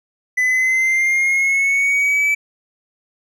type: linear sweep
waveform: triangle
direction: up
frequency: 1999 to 2311 Hz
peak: -12 dBFS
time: 0.37-2.35 s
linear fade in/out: 10 ms
effects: none